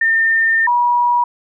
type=tone pair in turn; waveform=sine; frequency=1809 / 965.5 Hz; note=A6 / B5; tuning=+48 / -39 cents; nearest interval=major seventh; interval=1087 cents; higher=first; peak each=-11 dBFS; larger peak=neither; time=0.01-0.67 / 0.67-1.24 s; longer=first; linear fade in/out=5 ms; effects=none